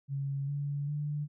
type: tone with pitch steps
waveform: sine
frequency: 138.7 / 143.09 / 147.63 Hz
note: C#3 / D3 / D3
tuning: +1 / -45 / +9 cents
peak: -31 dBFS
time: 0.08-1.28 s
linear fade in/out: 50 ms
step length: 400 ms
effects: none